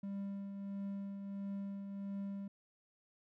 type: tone with tremolo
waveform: triangle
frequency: 198.2 Hz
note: G3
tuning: 19 cents sharp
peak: -36 dBFS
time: 0.03-2.48 s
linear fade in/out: 5 ms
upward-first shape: triangle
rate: 1.5 Hz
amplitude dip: 45%
effects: none